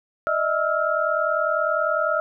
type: tone cluster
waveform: sine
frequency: 604 / 644 / 1308 / 1398 Hz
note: D5 / E5 / E6 / F6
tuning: +48 / -41 / -14 / +1 cents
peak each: -25 dBFS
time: 0.27-2.2 s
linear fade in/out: 0 ms
effects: none